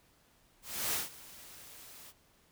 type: noise with ADSR envelope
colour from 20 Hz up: white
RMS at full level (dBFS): -32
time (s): 0.62-2.13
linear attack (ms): 310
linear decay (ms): 160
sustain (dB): -20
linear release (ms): 39
effects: pink hiss -67 dBFS RMS until 2.51 s